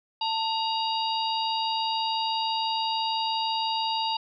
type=harmonic tone with a mistuned harmonic; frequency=946 Hz; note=A#5; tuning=25 cents sharp; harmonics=1 / 3 / 4 / 5; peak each=-27 / -32 / -33 / -34 dBFS; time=0.21-4.17 s; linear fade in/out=5 ms; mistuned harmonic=1; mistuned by=-100 cents; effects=none